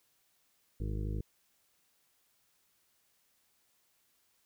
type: harmonic tone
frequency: 51.91 Hz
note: G#1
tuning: in tune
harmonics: 1 / 2 / 3 / 4 / 6 / 7 / 8 / 9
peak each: -35 / -38 / -44 / -46 / -47 / -50 / -53 / -52 dBFS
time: 0.8-1.21 s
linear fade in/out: 5 ms
effects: white hiss -73 dBFS RMS until 4.45 s